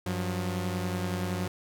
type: tone pair together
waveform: sawtooth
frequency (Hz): 95 / 179.34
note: F#2 / F3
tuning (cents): +46 / +46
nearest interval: major seventh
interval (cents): 1100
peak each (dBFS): -28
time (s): 0.06-1.48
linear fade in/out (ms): 5
effects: none